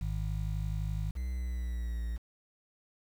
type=harmonic tone; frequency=51.91 Hz; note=G#1; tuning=in tune; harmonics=1 / 2 / 3; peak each=-33 / -36 / -38 dBFS; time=0.01-1.11 s; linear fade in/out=5 ms
type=tone with pitch glide; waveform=triangle; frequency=62.6 to 57.4 Hz; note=B1 to A#1; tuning=+24 to -26 cents; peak=-30 dBFS; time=1.15-2.18 s; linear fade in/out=20 ms; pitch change=-150 cents; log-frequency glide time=1.31-2.03 s
effects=9-bit